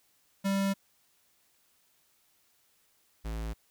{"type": "tone pair in turn", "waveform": "square", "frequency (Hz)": [196, 55], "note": ["G3", "A1"], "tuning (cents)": [0, 0], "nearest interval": "octave + minor seventh", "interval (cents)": 2200, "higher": "first", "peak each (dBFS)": [-27, -34], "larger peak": "first", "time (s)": [[0.44, 0.74], [3.24, 3.54]], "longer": "neither", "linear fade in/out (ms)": 20, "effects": ["white hiss -69 dBFS RMS until 3.7 s"]}